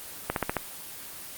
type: slowing click train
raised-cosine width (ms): 0.5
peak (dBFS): -10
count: 5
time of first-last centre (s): 0.3-0.567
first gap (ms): 62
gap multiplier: 1.05
effects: white hiss -41 dBFS RMS until 1.37 s + Opus 24 kbps